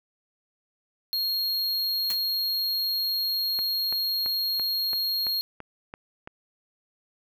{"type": "tone", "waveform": "square", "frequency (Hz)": 4264, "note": "C8", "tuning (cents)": 32, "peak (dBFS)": -25, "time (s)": [1.13, 5.41], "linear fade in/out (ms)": 0}
{"type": "noise with exponential decay", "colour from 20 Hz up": "white", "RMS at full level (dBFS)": -30, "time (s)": [2.1, 2.2], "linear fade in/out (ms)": 2, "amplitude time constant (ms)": 21}
{"type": "click train", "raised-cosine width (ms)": 0.5, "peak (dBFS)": -23, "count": 9, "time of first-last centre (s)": [3.59, 6.275], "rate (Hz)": 2.98}
{"effects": []}